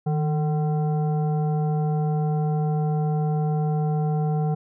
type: tone with frequency modulation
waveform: sine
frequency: 155.56 Hz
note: D#3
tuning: in tune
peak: -20 dBFS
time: 0.06-4.55 s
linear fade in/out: 10 ms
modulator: 602 Hz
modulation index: 0.55
effects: none

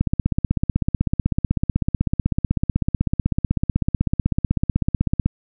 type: click train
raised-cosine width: 5 ms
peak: -5 dBFS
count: 85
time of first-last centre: 0.01-5.26 s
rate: 16 Hz
effects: none

